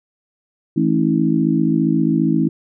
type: harmonic tone with a mistuned harmonic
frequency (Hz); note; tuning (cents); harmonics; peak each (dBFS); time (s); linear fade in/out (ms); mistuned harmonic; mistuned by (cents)
54.9; A1; -3; 3 / 4 / 5 / 6; -19 / -19 / -19 / -19; 0.76-2.49; 10; 6; -37
effects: none